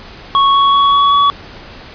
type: tone with pitch steps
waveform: square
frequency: 1107 / 1113.4 / 1119.9 / 1126.4 / 1132.9 Hz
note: C#6 / C#6 / C#6 / C#6 / C#6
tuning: -3 / +7 / +17 / +27 / +37 cents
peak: -8 dBFS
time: 0.35-1.3 s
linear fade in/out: 0 ms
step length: 190 ms
effects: pink hiss -34 dBFS RMS until 1.94 s + resampled to 11025 Hz